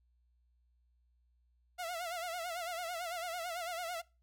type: tone with vibrato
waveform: sawtooth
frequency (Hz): 690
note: F5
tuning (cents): -21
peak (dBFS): -34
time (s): 1.78-4.02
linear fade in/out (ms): 20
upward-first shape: sine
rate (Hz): 9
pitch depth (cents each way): 96
effects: noise-tail reverb RT60 0.3 s tail -23 dB re dry + added 60 Hz sine -69 dBFS peak until 4.22 s